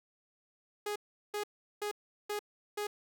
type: tone bursts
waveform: sawtooth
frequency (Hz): 415.3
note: G#4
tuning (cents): 0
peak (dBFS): -30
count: 5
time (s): 0.86-2.87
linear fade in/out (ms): 5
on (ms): 98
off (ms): 380
effects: none